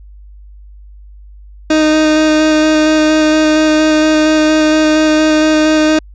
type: tone with vibrato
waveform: 30% pulse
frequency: 309.8 Hz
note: D#4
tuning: 7 cents flat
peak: -5 dBFS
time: 1.7-5.99 s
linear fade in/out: 5 ms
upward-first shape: square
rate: 4.3 Hz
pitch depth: 9 cents each way
effects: added 50 Hz sine -33 dBFS peak until 6.14 s + resampled to 16000 Hz